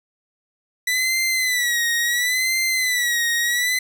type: tone with vibrato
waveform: sawtooth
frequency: 1975.5 Hz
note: B6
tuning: in tune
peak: -15 dBFS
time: 0.87-3.79 s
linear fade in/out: 5 ms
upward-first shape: sine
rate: 0.72 Hz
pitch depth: 92 cents each way
effects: none